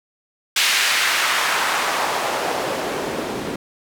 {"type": "noise with band-pass filter sweep", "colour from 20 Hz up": "white", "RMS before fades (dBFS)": -21, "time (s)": [0.56, 3.56], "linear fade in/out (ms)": 5, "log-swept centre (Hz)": [2700, 260], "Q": 1.1, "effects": []}